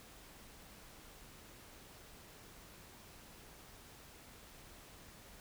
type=silence; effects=pink hiss -57 dBFS RMS until 5.4 s